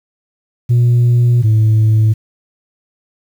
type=tone pair in turn; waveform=sine; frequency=120.6 / 109.26 Hz; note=B2 / A2; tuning=-41 / -12 cents; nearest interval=major second; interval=171 cents; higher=first; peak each=-5 dBFS; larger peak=neither; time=0.69-1.43 / 1.43-2.14 s; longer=first; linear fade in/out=20 ms; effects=tanh soft clip ceiling -6 dBFS + 7-bit